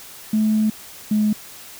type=tone pair in turn; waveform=sine; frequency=216 / 212.2 Hz; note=A3 / G#3; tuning=-32 / +38 cents; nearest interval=unison; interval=30 cents; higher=first; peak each=-14 dBFS; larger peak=neither; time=0.33-0.7 / 1.11-1.33 s; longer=first; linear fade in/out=5 ms; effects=tanh soft clip ceiling -10 dBFS + white hiss -40 dBFS RMS until 1.79 s